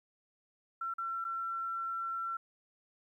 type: tone with dropouts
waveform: sine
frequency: 1352 Hz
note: E6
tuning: 43 cents sharp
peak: -34 dBFS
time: 0.81-2.37 s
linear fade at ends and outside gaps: 5 ms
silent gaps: 0.939-0.982 / 1.243-1.249 s
effects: 12-bit